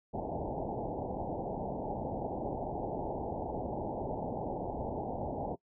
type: low-pass noise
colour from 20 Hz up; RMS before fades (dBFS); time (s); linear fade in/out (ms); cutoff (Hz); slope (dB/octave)
white; -37; 0.13-5.56; 20; 880; 96
effects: noise-tail reverb RT60 0.1 s tail -22 dB re dry